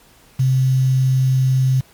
sine tone with quantisation, 130.81 Hz, C3, in tune, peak -12 dBFS, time 0.39-1.81 s, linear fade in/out 10 ms, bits 6, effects pink hiss -50 dBFS RMS until 1.93 s + MP3 96 kbps

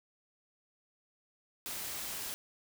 white noise, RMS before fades -40 dBFS, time 1.66-2.34 s, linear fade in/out 0 ms, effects none

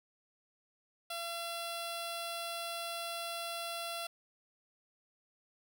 10% pulse tone with notch filter, 680 Hz, F5, 46 cents flat, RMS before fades -40 dBFS, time 1.1-4.07 s, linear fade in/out 5 ms, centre 1900 Hz, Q 1.9, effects 10-bit

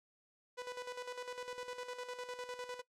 sawtooth tone with tremolo, 495.5 Hz, B4, 6 cents sharp, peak -37 dBFS, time 0.57-2.82 s, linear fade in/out 20 ms, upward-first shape square, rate 9.9 Hz, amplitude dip 60%, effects noise-tail reverb RT60 0.1 s tail -18 dB re dry + low-pass 8000 Hz 12 dB/octave

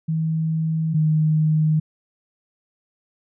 sine tone pair in turn, 160 / 155.45 Hz, D#3 / D#3, +49 / -1 cents, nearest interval unison, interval 50 cents, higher first, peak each -19 / -15 dBFS, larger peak second, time 0.08-0.94 / 0.94-1.8 s, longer neither, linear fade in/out 10 ms, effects none

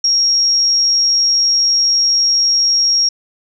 sine tone, 5588 Hz, F8, in tune, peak -10 dBFS, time 0.04-3.09 s, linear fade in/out 5 ms, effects none

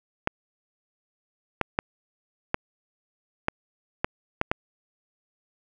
clicks, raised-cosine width 0.5 ms, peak -7 dBFS, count 8, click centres 0.274 / 1.613 / 1.789 / 2.544 / 3.484 / 4.045 / 4.414 / 4.515 s, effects none

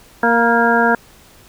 harmonic tone with a mistuned harmonic, 233.1 Hz, A#3, in tune, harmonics 1 / 2 / 3 / 4 / 6 / 7, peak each -18 / -18 / -18 / -18 / -18 / -18 dBFS, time 0.23-0.95 s, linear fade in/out 2 ms, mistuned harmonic 4, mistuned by +21 cents, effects pink hiss -46 dBFS RMS until 1.48 s

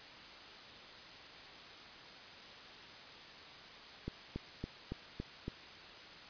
click train, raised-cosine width 3 ms, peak -26 dBFS, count 6, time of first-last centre 4.08-5.481 s, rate 3.57 Hz, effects white hiss -52 dBFS RMS until 6.29 s + resampled to 11025 Hz

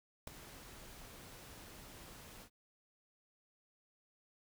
pink noise with ADSR envelope, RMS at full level -41 dBFS, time 0.27-2.5 s, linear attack 5 ms, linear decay 4 ms, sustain -13 dB, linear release 82 ms, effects none

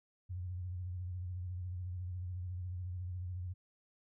sine tone with vibrato, 90.2 Hz, F#2, 44 cents flat, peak -38 dBFS, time 0.29-3.54 s, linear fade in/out 20 ms, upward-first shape sine, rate 14 Hz, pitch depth 60 cents each way, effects none

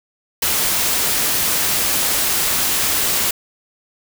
white noise, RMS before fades -18 dBFS, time 0.42-3.31 s, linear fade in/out 5 ms, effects none

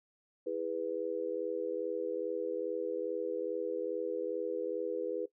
sine chord, E major, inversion none, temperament just, 329.6 / 412 / 494.4 Hz, E4 / G#4 / B4, 0 / -14 / +2 cents, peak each -40 / -38 / -35 dBFS, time 0.46-5.26 s, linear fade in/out 10 ms, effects noise-tail reverb RT60 0.1 s tail -18 dB re dry

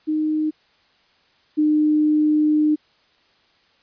sine tone pair in turn, 308.8 / 303.8 Hz, D#4 / D#4, -13 / -41 cents, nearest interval unison, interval 28 cents, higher first, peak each -18 / -14 dBFS, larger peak second, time 0.07-0.51 / 1.57-2.76 s, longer second, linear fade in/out 20 ms, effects white hiss -59 dBFS RMS until 3.82 s + resampled to 11025 Hz

